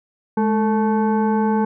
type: tone with frequency modulation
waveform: sine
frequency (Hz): 212.2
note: G#3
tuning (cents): +38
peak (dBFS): -15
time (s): 0.37-1.65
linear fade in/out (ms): 5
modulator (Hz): 658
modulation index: 0.97
effects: none